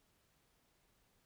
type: silence
effects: pink hiss -75 dBFS RMS until 1.25 s